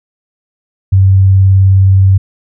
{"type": "tone with vibrato", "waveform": "sine", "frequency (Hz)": 96, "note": "G2", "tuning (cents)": -36, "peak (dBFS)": -3, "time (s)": [0.92, 2.18], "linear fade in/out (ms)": 10, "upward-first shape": "sine", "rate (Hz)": 19, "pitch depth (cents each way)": 13, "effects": []}